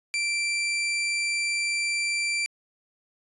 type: tone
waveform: sawtooth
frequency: 2349 Hz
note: D7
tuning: in tune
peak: -21 dBFS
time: 0.14-2.46 s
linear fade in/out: 0 ms
effects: resampled to 24000 Hz